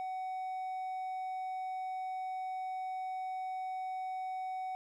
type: tone with hard clipping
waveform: sine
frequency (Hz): 750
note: F#5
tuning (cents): +23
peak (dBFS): -37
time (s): 0-4.75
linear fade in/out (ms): 0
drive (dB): 3
effects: none